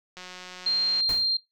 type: click train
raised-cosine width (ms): 0.2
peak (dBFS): -24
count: 153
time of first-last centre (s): 0.17-1.005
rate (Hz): 182
type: tone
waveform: sine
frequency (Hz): 4186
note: C8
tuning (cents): 0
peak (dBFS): -21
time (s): 0.66-1.37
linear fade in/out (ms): 5
type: noise with exponential decay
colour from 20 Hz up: pink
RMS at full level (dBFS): -33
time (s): 1.09-1.36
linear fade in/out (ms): 1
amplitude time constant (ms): 57
effects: noise-tail reverb RT60 0.2 s tail -19 dB re dry